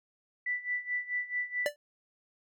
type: tone with tremolo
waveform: sine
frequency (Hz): 1975.5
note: B6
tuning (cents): 0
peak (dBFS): -28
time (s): 0.46-1.69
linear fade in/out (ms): 5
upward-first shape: sine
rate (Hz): 4.6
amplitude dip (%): 85
type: tone with exponential decay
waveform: square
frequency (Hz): 587.3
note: D5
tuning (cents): 0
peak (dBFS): -24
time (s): 1.66-1.76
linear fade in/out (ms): 1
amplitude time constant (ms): 20
effects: none